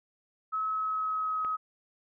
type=tone with pitch glide; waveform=sine; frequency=1288 to 1269.5 Hz; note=E6 to D#6; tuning=-41 to +34 cents; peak=-28 dBFS; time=0.52-1.57 s; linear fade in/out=20 ms; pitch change=-25 cents; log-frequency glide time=0.69-1.43 s
type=click; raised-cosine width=0.5 ms; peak=-28 dBFS; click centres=1.448 s
effects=none